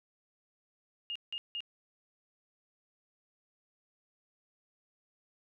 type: tone bursts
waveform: sine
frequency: 2838 Hz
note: F7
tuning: 27 cents sharp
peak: -35 dBFS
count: 3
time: 1.1-1.605 s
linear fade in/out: 0 ms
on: 55 ms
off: 170 ms
effects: none